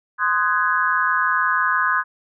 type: chord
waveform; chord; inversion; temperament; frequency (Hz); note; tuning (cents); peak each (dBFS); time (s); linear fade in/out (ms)
sine; Ab dominant seventh; first; just; 1038.3 / 1245.9 / 1495.1 / 1661.2; C6 / Eb6 / Gb6 / Ab6; -14 / +2 / +18 / 0; -22; 0.18-2.04; 50
effects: none